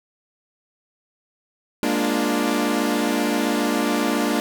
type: chord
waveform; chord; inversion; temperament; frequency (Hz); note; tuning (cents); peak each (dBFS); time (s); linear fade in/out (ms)
sawtooth; Bb dominant seventh; third; equal with one note detuned; 207.7 / 235.1 / 293.7 / 349.2; Ab3 / Bb3 / D4 / F4; 0 / +15 / 0 / 0; -23 / -20 / -19 / -24; 1.83-4.4; 0
effects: none